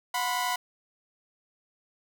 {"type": "tone cluster", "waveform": "sawtooth", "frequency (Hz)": [727, 989, 1041], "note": ["F#5", "B5", "C6"], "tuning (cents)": [-31, 2, -9], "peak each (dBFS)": [-28, -25, -33], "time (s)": [0.14, 0.56], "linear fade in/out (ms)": 5, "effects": []}